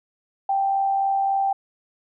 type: tone with amplitude modulation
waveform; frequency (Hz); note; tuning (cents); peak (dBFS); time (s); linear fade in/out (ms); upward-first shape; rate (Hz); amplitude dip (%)
sine; 784; G5; 0; -17; 0.49-1.53; 5; sine; 83.6; 35
effects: none